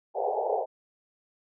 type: band-pass noise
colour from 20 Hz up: white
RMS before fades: -28 dBFS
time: 0.14-0.66 s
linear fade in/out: 50 ms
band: 400 to 860 Hz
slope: 96 dB/octave
effects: none